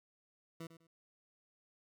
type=tone with echo; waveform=20% pulse; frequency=164.81 Hz; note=E3; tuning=in tune; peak=-39 dBFS; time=0.6-0.67 s; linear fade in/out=5 ms; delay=100 ms; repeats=2; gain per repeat=-12 dB; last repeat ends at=0.87 s; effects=none